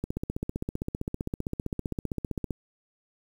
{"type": "click train", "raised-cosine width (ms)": 3, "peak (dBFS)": -17, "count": 39, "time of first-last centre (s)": [0.04, 2.508], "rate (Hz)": 15.4, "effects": ["8-bit"]}